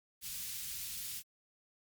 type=band-stop noise; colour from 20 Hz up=white; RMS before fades=-42 dBFS; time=0.21-1.23 s; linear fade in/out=50 ms; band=130 to 2700 Hz; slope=12 dB/octave; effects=Opus 48 kbps